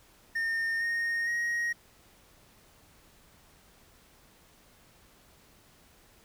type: tone with pitch steps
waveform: triangle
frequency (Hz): 1823 / 1852.7 / 1882.9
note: A#6 / A#6 / A#6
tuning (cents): -39 / -11 / +17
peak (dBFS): -26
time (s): 0.35-1.73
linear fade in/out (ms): 10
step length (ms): 460
effects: pink hiss -60 dBFS RMS until 6.24 s